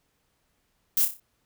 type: noise with echo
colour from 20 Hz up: violet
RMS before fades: -22 dBFS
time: 0.97-1.05 s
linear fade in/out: 2 ms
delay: 30 ms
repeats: 5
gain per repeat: -7 dB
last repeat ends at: 1.2 s
effects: pink hiss -72 dBFS RMS until 1.45 s